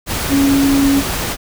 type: tone in noise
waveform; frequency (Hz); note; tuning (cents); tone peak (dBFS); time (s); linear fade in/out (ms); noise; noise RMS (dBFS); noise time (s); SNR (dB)
sine; 277.2; C#4; 0; -10; 0.29-1.03; 50; pink; -20; 0.06-1.37; +7
effects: none